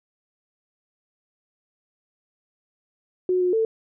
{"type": "tone with pitch steps", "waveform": "sine", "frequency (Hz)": [365.8, 360.9, 446], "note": ["F#4", "F#4", "A4"], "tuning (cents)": [-20, -43, 23], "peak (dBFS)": -18, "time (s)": [3.29, 3.65], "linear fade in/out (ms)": 2, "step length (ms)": 120, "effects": []}